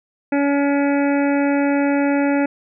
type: harmonic tone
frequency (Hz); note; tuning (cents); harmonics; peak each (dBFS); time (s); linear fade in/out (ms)
283; C#4; +36; 1 / 2 / 3 / 5 / 6 / 7 / 8 / 9; -16 / -22 / -26 / -30 / -32 / -33 / -34 / -35; 0.32-2.46; 5
effects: none